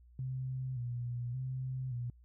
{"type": "tone with vibrato", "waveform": "sine", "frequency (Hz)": 125.4, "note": "B2", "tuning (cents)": 27, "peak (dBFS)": -35, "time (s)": [0.19, 2.1], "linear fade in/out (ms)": 2, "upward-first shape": "square", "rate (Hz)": 0.87, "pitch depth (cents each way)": 60, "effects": ["added 60 Hz sine -57 dBFS peak until 2.24 s"]}